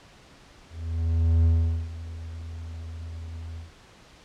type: tone with ADSR envelope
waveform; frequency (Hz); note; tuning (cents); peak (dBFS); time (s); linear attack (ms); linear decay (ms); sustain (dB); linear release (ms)
triangle; 82.3; E2; -2; -14; 0.69-3.72; 760; 430; -18; 150
effects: pink hiss -52 dBFS RMS until 4.24 s + low-pass 6000 Hz 12 dB/octave